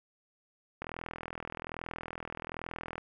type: click train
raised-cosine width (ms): 0.5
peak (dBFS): -23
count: 90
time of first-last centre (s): 0.82-2.98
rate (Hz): 41.2
effects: none